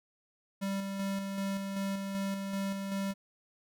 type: tone with tremolo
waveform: square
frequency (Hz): 196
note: G3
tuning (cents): 0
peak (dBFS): -32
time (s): 0.61-3.14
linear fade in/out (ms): 20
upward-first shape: square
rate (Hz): 2.6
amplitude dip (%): 35
effects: none